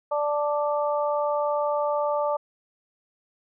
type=harmonic tone; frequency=293.7 Hz; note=D4; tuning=in tune; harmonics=2 / 3 / 4; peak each=-24 / -28 / -30 dBFS; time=0.11-2.37 s; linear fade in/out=10 ms; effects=none